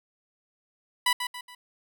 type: tone with echo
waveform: 15% pulse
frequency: 987.8 Hz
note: B5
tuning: in tune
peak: -14 dBFS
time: 1.06-1.13 s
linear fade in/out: 5 ms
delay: 140 ms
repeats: 3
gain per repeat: -8 dB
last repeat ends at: 1.55 s
effects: none